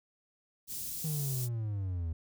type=band-stop noise; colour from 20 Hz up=white; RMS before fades=-39 dBFS; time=0.67-1.49 s; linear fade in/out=50 ms; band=210 to 5900 Hz; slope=12 dB/octave
type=exponential sweep; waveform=triangle; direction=down; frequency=159.7 to 79.5 Hz; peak=-30 dBFS; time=1.04-2.13 s; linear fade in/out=5 ms
effects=none